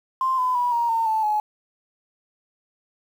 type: tone with pitch steps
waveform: triangle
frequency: 1046.5 / 1010.3 / 975.3 / 941.5 / 908.9 / 877.5 / 847.1 Hz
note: C6 / B5 / B5 / A#5 / A#5 / A5 / G#5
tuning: 0 / +39 / -22 / +17 / -44 / -5 / +34 cents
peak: -15 dBFS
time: 0.21-1.4 s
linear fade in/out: 2 ms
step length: 170 ms
effects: tanh soft clip ceiling -17 dBFS + 8-bit